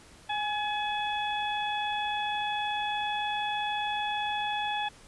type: harmonic tone with a mistuned harmonic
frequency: 850 Hz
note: G#5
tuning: 40 cents sharp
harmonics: 1 / 2 / 3 / 4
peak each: -30 / -37 / -38 / -36 dBFS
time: 0.29-4.89 s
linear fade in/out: 10 ms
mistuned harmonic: 1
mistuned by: -34 cents
effects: pink hiss -54 dBFS RMS until 5.07 s + resampled to 24000 Hz